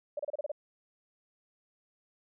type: tone bursts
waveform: sine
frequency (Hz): 587.3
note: D5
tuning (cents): 0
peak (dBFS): -31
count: 7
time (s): 0.17-0.518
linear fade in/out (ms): 5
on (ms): 24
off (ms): 30
effects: none